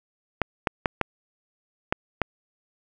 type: clicks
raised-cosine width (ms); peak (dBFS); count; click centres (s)
0.5; -6; 6; 0.417 / 0.672 / 0.858 / 1.013 / 1.925 / 2.217
effects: none